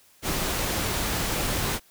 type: noise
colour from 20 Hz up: pink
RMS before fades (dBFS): -27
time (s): 0.22-1.8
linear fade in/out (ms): 50
effects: white hiss -58 dBFS RMS until 1.9 s